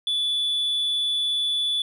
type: tone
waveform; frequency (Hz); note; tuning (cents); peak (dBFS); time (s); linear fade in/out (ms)
sine; 3457; A7; -31; -19; 0.07-1.82; 2
effects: tanh soft clip ceiling -20 dBFS